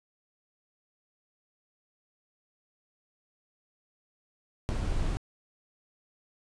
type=noise; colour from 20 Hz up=brown; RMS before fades=-29 dBFS; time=4.69-5.17 s; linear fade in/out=0 ms; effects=resampled to 22050 Hz